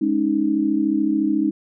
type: chord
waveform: sine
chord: Ab suspended fourth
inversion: none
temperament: equal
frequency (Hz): 207.7 / 277.2 / 311.1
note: Ab3 / Db4 / Eb4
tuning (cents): 0 / 0 / 0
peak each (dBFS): -24 / -22 / -19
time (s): 0.01-1.51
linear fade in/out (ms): 10
effects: none